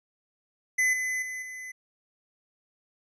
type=tone with level steps; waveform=square; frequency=2025 Hz; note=B6; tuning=43 cents sharp; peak=-22 / -28 / -34 / -38 dBFS; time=0.78-1.72 s; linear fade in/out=10 ms; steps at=0.93 / 1.22 / 1.42 s; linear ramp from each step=5 ms; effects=resampled to 22050 Hz